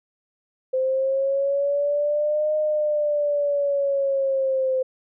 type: linear two-way sweep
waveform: sine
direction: up then down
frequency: 517 to 614 to 517 Hz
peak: -19 dBFS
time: 0.73-4.83 s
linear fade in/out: 10 ms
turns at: 2.56 s
effects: none